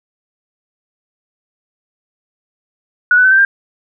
sine tone with pitch steps, 1463 / 1494.6 / 1526.9 / 1559.9 / 1593.6 Hz, F#6 / F#6 / G6 / G6 / G6, -20 / +17 / -46 / -9 / +28 cents, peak -6 dBFS, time 3.11-3.45 s, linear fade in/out 2 ms, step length 68 ms, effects none

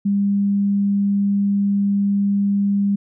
sine tone, 200.5 Hz, G3, 39 cents sharp, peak -15 dBFS, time 0.05-2.96 s, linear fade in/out 10 ms, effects none

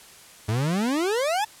40% pulse exponential sweep, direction up, 102.1 to 894 Hz, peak -21 dBFS, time 0.48-1.45 s, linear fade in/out 10 ms, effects white hiss -48 dBFS RMS until 1.6 s + low-pass 11000 Hz 12 dB/octave

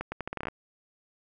accelerating click train, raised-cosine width 0.5 ms, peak -18 dBFS, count 11, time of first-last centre 0.01-0.484 s, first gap 110 ms, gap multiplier 0.79, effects none

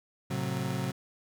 35% pulse chord, F# diminished, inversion first, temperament just, 111 / 133.2 / 185 Hz, A2 / C3 / F#3, +16 / +31 / 0 cents, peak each -36 / -31 / -33 dBFS, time 0.3-0.92 s, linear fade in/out 10 ms, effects none

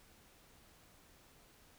silence, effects pink hiss -64 dBFS RMS until 1.78 s

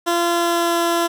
15% pulse tone with pitch glide, 343.1 to 339.9 Hz, F4 to F4, -31 to -47 cents, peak -10 dBFS, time 0.06-1.08 s, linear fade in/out 20 ms, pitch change -16 cents, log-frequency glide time 0.29-0.79 s, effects none

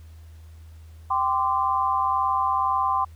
sine chord, G suspended fourth, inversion none, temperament equal with one note detuned, 784 / 1032.7 / 1174.7 Hz, G5 / C6 / D6, 0 / -23 / 0 cents, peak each -26 / -22 / -27 dBFS, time 1.1-3.05 s, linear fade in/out 10 ms, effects added 80 Hz sine -42 dBFS peak until 3.15 s + pink hiss -60 dBFS RMS until 3.15 s

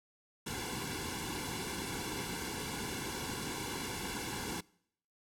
pink noise with comb filter, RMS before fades -39 dBFS, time 0.46-4.61 s, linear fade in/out 10 ms, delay 1.6 ms, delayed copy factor -0.95, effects noise-tail reverb RT60 0.7 s tail -24 dB re dry + low-pass 12000 Hz 12 dB/octave

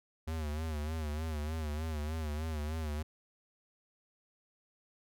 square tone with vibrato, 77.3 Hz, D#2, 11 cents flat, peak -35 dBFS, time 0.27-3.03 s, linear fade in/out 10 ms, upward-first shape sine, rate 3.3 Hz, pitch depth 80 cents each way, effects none

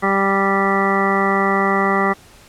harmonic tone, 196 Hz, G3, in tune, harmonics 1 / 2 / 3 / 4 / 5 / 6 / 7 / 9 / 10, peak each -21 / -21 / -26 / -22 / -27 / -20 / -27 / -31 / -22 dBFS, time 0.02-2.14 s, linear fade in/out 20 ms, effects pink hiss -46 dBFS RMS until 2.48 s + low-pass 12000 Hz 12 dB/octave

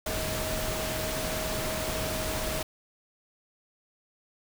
sine tone in noise, 631 Hz, D#5, 24 cents sharp, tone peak -35 dBFS, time 0.06-2.63 s, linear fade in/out 5 ms, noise pink, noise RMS -32 dBFS, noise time 0.06-2.63 s, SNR -6 dB, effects none

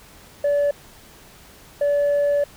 sine tone pair in turn, 576 / 576 Hz, D5 / D5, -34 / -34 cents, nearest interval unison, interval 0 cents, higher neither, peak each -14 dBFS, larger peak neither, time 0.44-0.71 / 1.81-2.44 s, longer second, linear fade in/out 5 ms, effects tanh soft clip ceiling -15 dBFS + pink hiss -47 dBFS RMS until 2.56 s

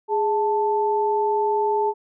sine tone pair together, 415.3 / 880 Hz, G#4 / A5, 0 / 0 cents, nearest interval octave + minor second, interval 1300 cents, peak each -21 dBFS, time 0.08-1.94 s, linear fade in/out 50 ms, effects none

